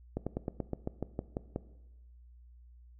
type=slowing click train; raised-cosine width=2 ms; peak=-20 dBFS; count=11; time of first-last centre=0.17-1.561 s; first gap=96 ms; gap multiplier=1.08; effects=noise-tail reverb RT60 1.0 s tail -17 dB re dry + added 60 Hz sine -53 dBFS peak until 2.99 s